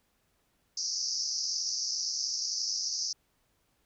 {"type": "band-pass noise", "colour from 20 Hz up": "pink", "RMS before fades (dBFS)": -33, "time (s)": [0.77, 3.13], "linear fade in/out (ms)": 5, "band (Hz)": [4800, 6100], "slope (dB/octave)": 96, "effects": ["pink hiss -73 dBFS RMS until 3.85 s"]}